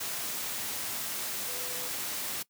sine tone in noise, 495.9 Hz, B4, 7 cents sharp, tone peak -45 dBFS, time 1.48-1.88 s, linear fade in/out 10 ms, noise white, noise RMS -35 dBFS, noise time 0-2.43 s, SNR -13 dB, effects noise-tail reverb RT60 0.1 s tail -20 dB re dry + high-pass 100 Hz 12 dB/octave

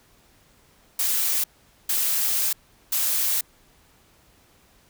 blue noise bursts at uneven times, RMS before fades -23 dBFS, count 3, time 0.99-1.44 / 1.89-2.53 / 2.92-3.41 s, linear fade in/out 5 ms, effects pink hiss -58 dBFS RMS until 4.89 s

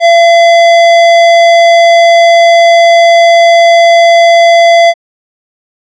sine tone with hard clipping, 679 Hz, F5, 49 cents flat, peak -3 dBFS, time 0-4.94 s, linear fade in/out 50 ms, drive 18 dB, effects low-pass 5000 Hz 12 dB/octave

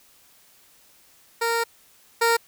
15% pulse tone pair in turn, 463.1 / 463.1 Hz, A#4 / A#4, -11 / -11 cents, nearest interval unison, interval 0 cents, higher neither, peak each -15 / -11 dBFS, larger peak second, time 1.41-1.64 / 2.21-2.37 s, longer first, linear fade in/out 10 ms, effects white hiss -56 dBFS RMS until 2.47 s

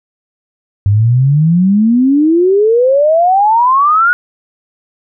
sine exponential sweep, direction up, 97.6 to 1469 Hz, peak -6 dBFS, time 0.86-4.13 s, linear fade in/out 0 ms, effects none

